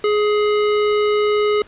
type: tone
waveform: square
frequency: 419.1 Hz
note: G#4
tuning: 16 cents sharp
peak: -15 dBFS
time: 0.04-1.62 s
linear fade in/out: 2 ms
effects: pink hiss -46 dBFS RMS until 1.67 s + resampled to 8000 Hz